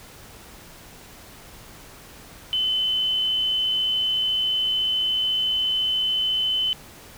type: tone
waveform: sine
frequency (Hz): 3038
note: F#7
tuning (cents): +45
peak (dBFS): -20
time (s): 2.53-6.73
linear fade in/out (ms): 0
effects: pink hiss -45 dBFS RMS until 7.17 s